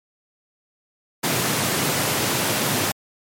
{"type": "high-pass noise", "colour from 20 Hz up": "pink", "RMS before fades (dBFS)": -22, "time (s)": [1.23, 2.92], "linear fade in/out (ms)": 10, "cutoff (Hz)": 100, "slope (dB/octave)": 48, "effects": ["MP3 64 kbps"]}